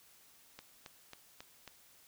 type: click train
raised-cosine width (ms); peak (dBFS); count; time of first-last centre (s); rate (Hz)
0.2; -30; 5; 0.59-1.677; 3.68
effects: white hiss -63 dBFS RMS until 2.07 s